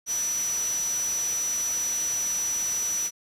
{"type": "tone in noise", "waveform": "sine", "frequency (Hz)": 5910, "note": "F#8", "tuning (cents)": -3, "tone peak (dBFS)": -25, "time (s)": [0.06, 3.11], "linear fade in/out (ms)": 50, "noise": "white", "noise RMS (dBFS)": -35, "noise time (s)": [0.06, 3.11], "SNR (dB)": 7, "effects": ["resampled to 32000 Hz"]}